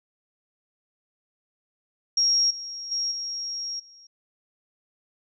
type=tone with level steps; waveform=sine; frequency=5590 Hz; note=F8; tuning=1 cent sharp; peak=-18 / -33 / -24 / -29 / -48 dBFS; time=2.17-4.07 s; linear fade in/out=5 ms; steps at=2.5 / 2.91 / 3.11 / 3.79 s; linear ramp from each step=10 ms; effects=none

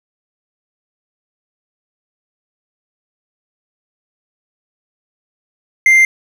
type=tone; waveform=triangle; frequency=2093 Hz; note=C7; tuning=in tune; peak=-4 dBFS; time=5.86-6.05 s; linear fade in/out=2 ms; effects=none

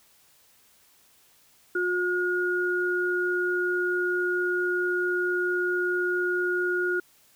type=tone pair together; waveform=sine; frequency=359.1 / 1436.4 Hz; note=F4 / F6; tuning=+48 / +48 cents; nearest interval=2 octaves; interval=2400 cents; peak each=-26 dBFS; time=1.75-7 s; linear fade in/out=5 ms; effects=white hiss -60 dBFS RMS until 7.35 s

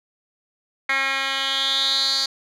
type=tone with band-pass filter sweep; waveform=10% pulse; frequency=270.6 Hz; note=C#4; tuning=42 cents flat; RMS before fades=-22 dBFS; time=0.89-2.26 s; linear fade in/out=5 ms; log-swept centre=2200 to 4700 Hz; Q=5.8; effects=none

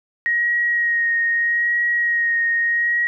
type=tone with vibrato; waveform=sine; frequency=1882 Hz; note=A#6; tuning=16 cents sharp; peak=-16 dBFS; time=0.26-3.07 s; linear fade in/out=0 ms; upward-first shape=sine; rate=0.79 Hz; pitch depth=20 cents each way; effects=none

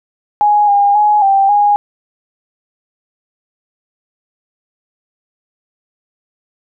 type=tone with pitch steps; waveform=sine; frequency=832 / 809 / 838 / 785 / 823 Hz; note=G#5 / G#5 / G#5 / G5 / G#5; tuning=+3 / -46 / +15 / +2 / -16 cents; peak=-7 dBFS; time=0.41-1.76 s; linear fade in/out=0 ms; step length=270 ms; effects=none

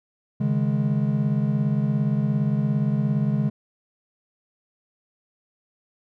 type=chord; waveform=triangle; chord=C# suspended second; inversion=none; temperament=just; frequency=138.59 / 155.92 / 207.9 Hz; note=C#3 / D#3 / G#3; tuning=0 / +4 / +2 cents; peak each=-21 / -24 / -22 dBFS; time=0.4-3.5 s; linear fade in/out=10 ms; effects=none

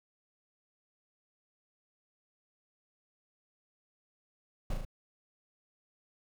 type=noise with echo; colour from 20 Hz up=brown; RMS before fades=-31 dBFS; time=4.7-4.74 s; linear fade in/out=5 ms; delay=37 ms; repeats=3; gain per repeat=-3 dB; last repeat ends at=4.851 s; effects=none

